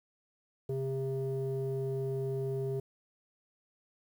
square tone with low-pass filter, 133.8 Hz, C3, 39 cents sharp, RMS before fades -34 dBFS, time 0.69-2.8 s, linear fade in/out 5 ms, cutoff 470 Hz, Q 8.3, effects 10-bit

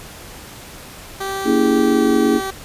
15% pulse tone with pitch glide, 389.2 to 385.6 Hz, G4 to G4, -12 to -28 cents, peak -16 dBFS, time 1.2-2.51 s, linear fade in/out 10 ms, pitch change -16 cents, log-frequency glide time 1.83-2.09 s
sine chord, A# half-diminished seventh, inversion none, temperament equal with one note detuned, 233.1 / 284 / 329.6 / 415.3 Hz, A#3 / C#4 / E4 / G#4, 0 / +42 / 0 / 0 cents, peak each -18 dBFS, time 1.44-2.41 s, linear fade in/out 50 ms
effects pink hiss -37 dBFS RMS until 2.64 s + resampled to 32000 Hz

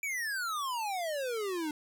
square exponential sweep, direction down, 2349 to 294 Hz, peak -33 dBFS, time 0.03-1.71 s, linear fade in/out 2 ms, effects none

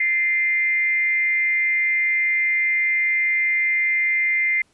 sine tone with frequency modulation, 2085 Hz, C7, 7 cents flat, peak -17 dBFS, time 0-4.62 s, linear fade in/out 5 ms, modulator 326 Hz, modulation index 0.3, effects pink hiss -62 dBFS RMS until 4.73 s + resampled to 24000 Hz

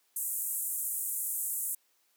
white band-pass noise, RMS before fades -34 dBFS, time 0.16-1.75 s, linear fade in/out 5 ms, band 7700 to 15000 Hz, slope 48 dB/octave, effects white hiss -71 dBFS RMS until 2.16 s + high-pass 300 Hz 12 dB/octave

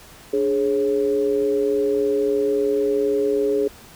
sine tone cluster, 293.8 / 417.4 / 544 Hz, D4 / G#4 / C#5, +1 / +9 / -33 cents, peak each -26 / -18 / -27 dBFS, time 0.33-3.68 s, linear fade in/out 5 ms, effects pink hiss -45 dBFS RMS until 3.95 s

